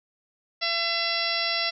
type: harmonic tone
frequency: 675 Hz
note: E5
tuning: 41 cents sharp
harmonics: 1 / 2 / 3 / 4 / 5 / 6 / 7 / 8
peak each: -33 / -35 / -31 / -32 / -33 / -33 / -31 / -31 dBFS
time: 0.61-1.71 s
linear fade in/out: 20 ms
effects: none

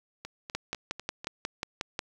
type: two click trains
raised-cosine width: 0.2 ms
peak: -14 / -22 dBFS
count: 9 / 5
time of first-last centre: 0.55-1.991 / 0.25-1.245 s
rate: 5.55 / 4.02 Hz
effects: 9-bit

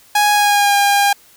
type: tone with pitch glide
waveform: sawtooth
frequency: 830 to 806.8 Hz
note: G#5 to G5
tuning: -1 to +50 cents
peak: -7 dBFS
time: 0.15-1.13 s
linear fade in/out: 5 ms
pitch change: -49 cents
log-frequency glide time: 0.33-0.75 s
effects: white hiss -48 dBFS RMS until 1.36 s

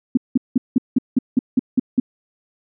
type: tone bursts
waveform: sine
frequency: 252.4 Hz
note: B3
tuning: 38 cents sharp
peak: -10 dBFS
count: 10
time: 0.15-2 s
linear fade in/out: 5 ms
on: 23 ms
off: 180 ms
effects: none

